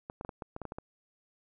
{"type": "clicks", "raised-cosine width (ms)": 1, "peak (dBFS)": -25, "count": 10, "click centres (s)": [0.099, 0.211, 0.249, 0.292, 0.422, 0.564, 0.617, 0.653, 0.721, 0.785], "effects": []}